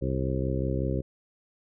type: harmonic tone with a mistuned harmonic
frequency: 65.41 Hz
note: C2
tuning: in tune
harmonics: 1 / 2 / 3 / 4 / 5 / 6 / 7 / 8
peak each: -31 / -30 / -35 / -36 / -35 / -35 / -40 / -36 dBFS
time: 0.01-1.02 s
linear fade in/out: 20 ms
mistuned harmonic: 8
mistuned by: +33 cents
effects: none